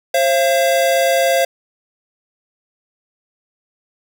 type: tone pair together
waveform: square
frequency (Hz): 532.9 / 681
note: C5 / F5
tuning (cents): +32 / -44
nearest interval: major third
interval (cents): 424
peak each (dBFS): -16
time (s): 0.14-1.45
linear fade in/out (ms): 5
effects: none